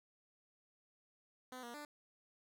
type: tone with pitch steps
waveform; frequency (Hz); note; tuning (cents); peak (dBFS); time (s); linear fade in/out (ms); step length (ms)
10% pulse; 254.1 / 237.9 / 295.1; B3 / A#3 / D4; +49 / +35 / +8; -39; 1.52-1.85; 2; 110
effects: none